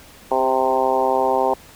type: harmonic tone with a mistuned harmonic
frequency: 130.81 Hz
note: C3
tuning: in tune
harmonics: 2 / 3 / 4 / 5 / 6 / 7 / 8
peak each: -30 / -23 / -22 / -24 / -21 / -22 / -29 dBFS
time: 0.31-1.54 s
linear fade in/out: 5 ms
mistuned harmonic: 3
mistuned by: +16 cents
effects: pink hiss -45 dBFS RMS until 1.75 s